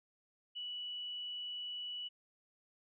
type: tone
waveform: sine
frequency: 2950 Hz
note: F#7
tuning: 6 cents flat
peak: -40 dBFS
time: 0.55-2.09 s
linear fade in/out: 20 ms
effects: none